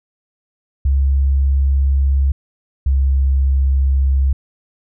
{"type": "tone pair in turn", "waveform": "sine", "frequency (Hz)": [68.3, 67.44], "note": ["C#2", "C#2"], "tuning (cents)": [-25, -47], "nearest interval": "unison", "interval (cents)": 22, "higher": "first", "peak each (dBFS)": -11, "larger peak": "neither", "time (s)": [[0.85, 2.32], [2.86, 4.33]], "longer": "neither", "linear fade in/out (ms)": 5, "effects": []}